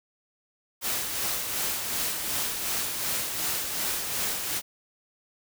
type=noise with tremolo; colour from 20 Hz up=white; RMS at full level=-28 dBFS; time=0.81-4.62 s; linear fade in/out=50 ms; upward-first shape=sine; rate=2.7 Hz; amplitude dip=40%; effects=none